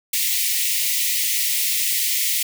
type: high-pass noise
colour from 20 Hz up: white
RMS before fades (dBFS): -21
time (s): 0.13-2.43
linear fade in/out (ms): 5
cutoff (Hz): 1900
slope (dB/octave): 96
effects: none